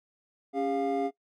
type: tone cluster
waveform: triangle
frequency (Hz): 276.8 / 403.6 / 703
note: C#4 / G#4 / F5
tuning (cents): -2 / -49 / +11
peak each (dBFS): -29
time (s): 0.53-1.11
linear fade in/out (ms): 50
effects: noise-tail reverb RT60 0.1 s tail -18 dB re dry